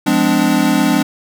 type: chord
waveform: square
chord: D half-diminished seventh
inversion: first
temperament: equal with one note detuned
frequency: 174.61 / 207.7 / 255.1 / 293.7 Hz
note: F3 / Ab3 / C4 / D4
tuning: 0 / 0 / -44 / 0 cents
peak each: -21 / -18 / -17 / -16 dBFS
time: 0.06-1.03 s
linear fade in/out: 10 ms
effects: none